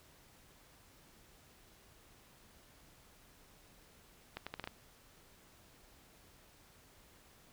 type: accelerating click train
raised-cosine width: 0.3 ms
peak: -25 dBFS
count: 6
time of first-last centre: 4.37-4.674 s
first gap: 96 ms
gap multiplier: 0.77
effects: pink hiss -63 dBFS RMS until 7.52 s